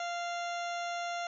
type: harmonic tone with a mistuned harmonic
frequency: 694 Hz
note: F5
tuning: 11 cents flat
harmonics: 1 / 2 / 3 / 4 / 5 / 6 / 8 / 9 / 10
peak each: -35 / -41 / -45 / -47 / -49 / -51 / -53 / -54 / -55 dBFS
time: 0-1.27 s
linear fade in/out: 2 ms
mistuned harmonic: 10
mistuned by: -43 cents
effects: none